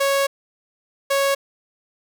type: tone pair in turn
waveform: sawtooth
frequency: 553 / 553 Hz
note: C#5 / C#5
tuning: -4 / -4 cents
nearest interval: unison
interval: 0 cents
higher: neither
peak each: -13 dBFS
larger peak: neither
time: 0-0.27 / 1.1-1.35 s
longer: first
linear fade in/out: 10 ms
effects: none